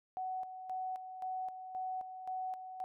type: tone with tremolo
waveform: sine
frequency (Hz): 747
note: F#5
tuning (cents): +16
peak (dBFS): -36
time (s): 0.17-2.84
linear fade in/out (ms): 0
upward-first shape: square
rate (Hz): 1.9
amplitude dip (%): 60
effects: none